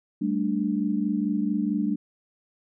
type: chord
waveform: sine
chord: G suspended second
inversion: none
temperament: just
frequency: 196 / 220.5 / 294 Hz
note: G3 / A3 / D4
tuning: 0 / +4 / +2 cents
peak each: -27 dBFS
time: 0.21-1.96 s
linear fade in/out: 10 ms
effects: none